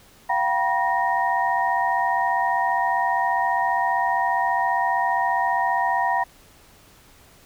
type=tone cluster; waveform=sine; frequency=693 / 768 / 964 / 1854 Hz; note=F5 / G5 / B5 / A#6; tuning=-14 / -36 / -42 / -10 cents; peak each=-27 / -24 / -22 / -27 dBFS; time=0.29-6.24 s; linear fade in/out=10 ms; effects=pink hiss -52 dBFS RMS until 7.45 s